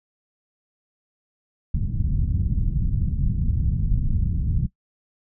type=low-pass noise; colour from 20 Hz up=pink; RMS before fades=-22 dBFS; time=1.74-4.67 s; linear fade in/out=10 ms; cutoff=170 Hz; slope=24 dB/octave; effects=noise-tail reverb RT60 0.1 s tail -18 dB re dry